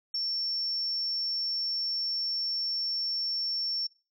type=tone; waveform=sine; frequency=5440 Hz; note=F8; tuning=46 cents flat; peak=-27 dBFS; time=0.14-3.87 s; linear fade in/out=5 ms; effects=noise-tail reverb RT60 0.3 s tail -21 dB re dry + tanh soft clip ceiling -23 dBFS